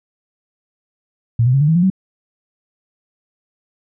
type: tone with pitch steps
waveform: sine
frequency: 116.54 / 126.36 / 137 / 148.54 / 161.05 / 174.61 / 189.32 Hz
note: A#2 / B2 / C#3 / D3 / E3 / F3 / F#3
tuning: 0 / +40 / -20 / +20 / -40 / 0 / +40 cents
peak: -10 dBFS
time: 1.39-1.901 s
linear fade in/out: 5 ms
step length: 73 ms
effects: none